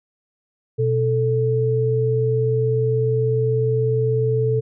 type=tone pair together; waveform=sine; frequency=123.47 / 440 Hz; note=B2 / A4; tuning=0 / 0 cents; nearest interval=octave + minor seventh; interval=2200 cents; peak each=-19 dBFS; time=0.78-4.61 s; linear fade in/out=20 ms; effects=none